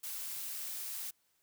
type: noise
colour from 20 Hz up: blue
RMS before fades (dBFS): -41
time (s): 0.03-1.11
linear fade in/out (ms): 10
effects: white hiss -75 dBFS RMS until 1.42 s